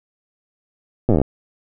slowing click train, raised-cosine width 2 ms, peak -3 dBFS, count 12, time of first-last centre 1.09-1.216 s, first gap 8 ms, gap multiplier 1.07, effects none

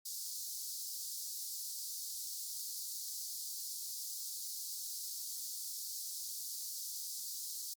pink high-pass noise, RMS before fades -43 dBFS, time 0.05-7.74 s, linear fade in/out 10 ms, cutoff 4400 Hz, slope 48 dB/octave, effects Opus 48 kbps

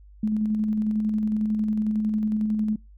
sine tone with tremolo, 214.4 Hz, A3, 45 cents flat, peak -20 dBFS, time 0.23-2.76 s, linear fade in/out 5 ms, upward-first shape square, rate 11 Hz, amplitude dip 25%, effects noise-tail reverb RT60 0.2 s tail -24 dB re dry + added 50 Hz sine -46 dBFS peak until 2.97 s

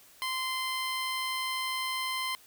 15% pulse tone, 1038 Hz, C6, 14 cents flat, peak -24 dBFS, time 0.22-2.35 s, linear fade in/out 0 ms, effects white hiss -57 dBFS RMS until 2.46 s

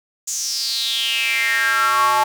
square tone with high-pass filter sweep, 123.47 Hz, B2, in tune, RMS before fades -19 dBFS, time 0.27-2.24 s, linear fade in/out 10 ms, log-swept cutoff 6900 to 890 Hz, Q 6.5, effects none

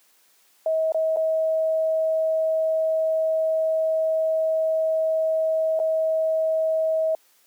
sine tone with dropouts, 639 Hz, D#5, 46 cents sharp, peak -19 dBFS, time 0.66-7.15 s, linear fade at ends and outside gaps 2 ms, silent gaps 0.921-0.945 / 1.162-1.169 / 5.792-5.799 s, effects white hiss -60 dBFS RMS until 7.46 s + high-pass 300 Hz 12 dB/octave

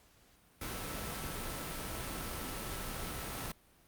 sine tone in noise, 1318.5 Hz, E6, in tune, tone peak -50 dBFS, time 0.61-3.52 s, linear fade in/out 5 ms, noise pink, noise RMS -40 dBFS, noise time 0.61-3.52 s, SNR -13 dB, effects pink hiss -65 dBFS RMS until 3.87 s + Opus 48 kbps

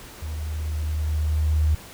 sine tone with level ramp, 76.9 Hz, D#2, 20 cents flat, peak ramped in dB -28 to -16 dBFS, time 0.22-1.75 s, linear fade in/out 5 ms, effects pink hiss -43 dBFS RMS until 1.93 s

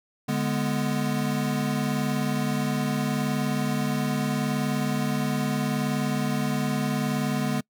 square chord, G# diminished, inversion second, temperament equal with one note detuned, 146.16 / 207.7 / 246.9 Hz, D3 / G#3 / B3, -8 / 0 / 0 cents, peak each -29 dBFS, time 0.28-7.61 s, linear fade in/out 10 ms, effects noise-tail reverb RT60 0.1 s tail -25 dB re dry

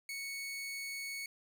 sawtooth tone, 2217 Hz, C#7, in tune, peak -36 dBFS, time 0.09-1.26 s, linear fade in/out 2 ms, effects none

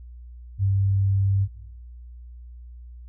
sine tone, 98 Hz, G2, in tune, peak -18 dBFS, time 0.58-1.48 s, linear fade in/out 50 ms, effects noise-tail reverb RT60 0.7 s tail -19 dB re dry + added 60 Hz sine -39 dBFS peak until 3.08 s

